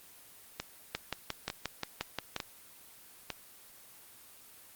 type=two click trains; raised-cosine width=0.2 ms; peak=-17 / -15 dBFS; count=4 / 9; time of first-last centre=0.6-3.303 / 0.95-2.363 s; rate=1.11 / 5.66 Hz; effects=white hiss -55 dBFS RMS until 4.75 s + Opus 24 kbps